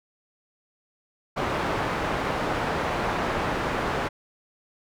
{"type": "low-pass noise", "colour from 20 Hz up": "white", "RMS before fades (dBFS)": -27, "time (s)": [1.36, 4.09], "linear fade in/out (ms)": 20, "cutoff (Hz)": 1200, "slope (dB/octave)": 12, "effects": []}